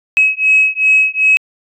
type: beating tone pair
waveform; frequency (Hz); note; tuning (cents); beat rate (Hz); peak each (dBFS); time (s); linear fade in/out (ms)
sine; 2558 / 2560.6; D#7 / D#7; +47 / +49; 2.6; -11; 0.17-1.37; 0
effects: tanh soft clip ceiling -1 dBFS